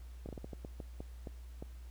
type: slowing click train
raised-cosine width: 2 ms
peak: -30 dBFS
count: 11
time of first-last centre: 0.26-1.625 s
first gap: 29 ms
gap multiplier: 1.32
effects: added 60 Hz sine -46 dBFS peak until 1.9 s + pink hiss -65 dBFS RMS until 1.9 s